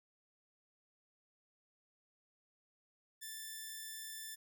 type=tone; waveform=5% pulse; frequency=1763 Hz; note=A6; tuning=3 cents sharp; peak=-34 dBFS; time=3.21-4.36 s; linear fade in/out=20 ms; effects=none